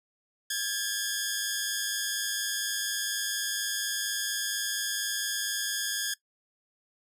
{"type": "tone pair together", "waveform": "10% pulse", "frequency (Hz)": [1616, 1720.2], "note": ["G#6", "A6"], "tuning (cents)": [-48, -40], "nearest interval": "minor second", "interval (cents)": 108, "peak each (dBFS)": -23, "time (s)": [0.5, 6.14], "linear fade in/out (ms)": 5, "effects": ["noise-tail reverb RT60 0.1 s tail -19 dB re dry"]}